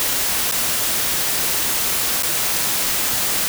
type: noise with dropouts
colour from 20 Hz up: white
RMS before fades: -20 dBFS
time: 0-3.48 s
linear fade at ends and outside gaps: 0 ms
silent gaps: 0.513-0.522 / 2.224-2.233 s
effects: none